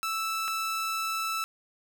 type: tone pair in turn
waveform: sawtooth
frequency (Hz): 1318.5 / 1318.5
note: E6 / E6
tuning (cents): 0 / 0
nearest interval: unison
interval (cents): 0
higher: neither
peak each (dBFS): -25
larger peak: neither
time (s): 0.03-0.48 / 0.48-1.44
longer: second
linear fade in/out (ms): 0
effects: none